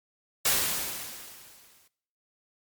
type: noise with exponential decay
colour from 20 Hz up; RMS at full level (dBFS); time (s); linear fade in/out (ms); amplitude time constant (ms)
white; -22; 0.45-1.88; 5; 310
effects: noise-tail reverb RT60 0.7 s tail -21 dB re dry + MP3 96 kbps